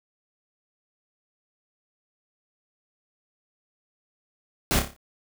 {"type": "noise with echo", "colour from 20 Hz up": "pink", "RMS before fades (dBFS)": -22, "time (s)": [4.71, 4.79], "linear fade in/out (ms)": 0, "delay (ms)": 29, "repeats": 6, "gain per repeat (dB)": -6, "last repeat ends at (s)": 4.964, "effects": []}